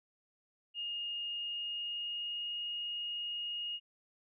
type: tone with pitch glide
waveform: sine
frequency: 2843 to 2863 Hz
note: F7 to F7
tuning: +30 to +42 cents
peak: -36 dBFS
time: 0.74-3.8 s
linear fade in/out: 50 ms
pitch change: +12 cents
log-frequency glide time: 1.24-2.56 s
effects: none